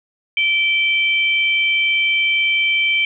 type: tone pair together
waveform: sine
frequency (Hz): 2329 / 3115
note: D7 / G7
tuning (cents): -15 / -12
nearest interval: perfect fourth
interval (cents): 503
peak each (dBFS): -15 / -20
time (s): 0.37-3.05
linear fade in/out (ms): 2
effects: none